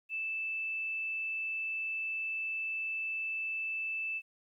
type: tone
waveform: sine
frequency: 2637 Hz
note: E7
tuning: in tune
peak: -33 dBFS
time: 0.09-4.22 s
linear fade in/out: 50 ms
effects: 12-bit